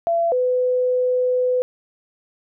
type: tone pair in turn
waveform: sine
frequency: 676 / 502.1 Hz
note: E5 / B4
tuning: +43 / +29 cents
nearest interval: perfect fourth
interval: 514 cents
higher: first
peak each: -16 / -16 dBFS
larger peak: neither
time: 0.07-0.32 / 0.32-1.62 s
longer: second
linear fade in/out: 0 ms
effects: none